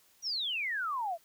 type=exponential sweep; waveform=sine; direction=down; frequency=5920 to 636 Hz; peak=-31 dBFS; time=0.22-1.18 s; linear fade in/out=50 ms; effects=white hiss -65 dBFS RMS until 1.24 s